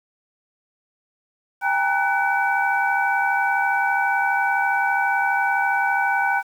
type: tone cluster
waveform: sine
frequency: 794 / 866 / 941 / 1497 / 2296 Hz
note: G5 / A5 / A#5 / F#6 / D7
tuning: +22 / -28 / +16 / +20 / -40 cents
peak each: -22 / -29 / -27 / -21 / -30 dBFS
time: 1.61-6.43 s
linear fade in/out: 50 ms
effects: 8-bit